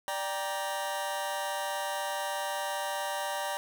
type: chord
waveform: sawtooth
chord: G minor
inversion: second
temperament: just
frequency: 588 / 784 / 940.8 Hz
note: D5 / G5 / Bb5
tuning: +2 / 0 / +16 cents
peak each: -32 dBFS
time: 0.08-3.57 s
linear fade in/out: 0 ms
effects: 10-bit